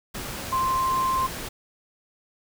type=tone in noise; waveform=sine; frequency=1048 Hz; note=C6; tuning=2 cents sharp; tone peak=-21 dBFS; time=0.52-1.27 s; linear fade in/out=10 ms; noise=pink; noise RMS=-34 dBFS; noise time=0.14-1.49 s; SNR=+10 dB; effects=none